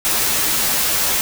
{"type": "noise with comb filter", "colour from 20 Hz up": "white", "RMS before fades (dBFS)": -18, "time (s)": [0.05, 1.21], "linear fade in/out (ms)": 0, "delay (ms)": 11, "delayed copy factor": -0.8, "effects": []}